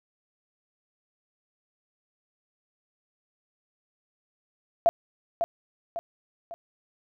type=tone with echo; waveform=sine; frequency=679 Hz; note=F5; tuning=49 cents flat; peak=-15 dBFS; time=4.86-4.89 s; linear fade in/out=0 ms; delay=550 ms; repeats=3; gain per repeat=-7 dB; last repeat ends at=6.54 s; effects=none